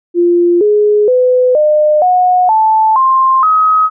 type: tone with pitch steps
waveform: sine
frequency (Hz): 347.7 / 418.3 / 503.2 / 605.4 / 728.3 / 876.1 / 1054 / 1268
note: F4 / G#4 / B4 / D#5 / F#5 / A5 / C6 / D#6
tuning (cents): -8 / +12 / +32 / -48 / -28 / -8 / +12 / +32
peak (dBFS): -6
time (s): 0.14-3.9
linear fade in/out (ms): 50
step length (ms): 470
effects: none